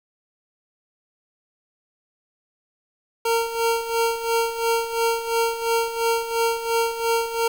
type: tone with tremolo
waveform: 25% pulse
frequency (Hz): 460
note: A#4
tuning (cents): -23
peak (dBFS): -14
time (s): 3.25-7.48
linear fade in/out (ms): 5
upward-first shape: sine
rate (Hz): 2.9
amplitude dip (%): 70
effects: 7-bit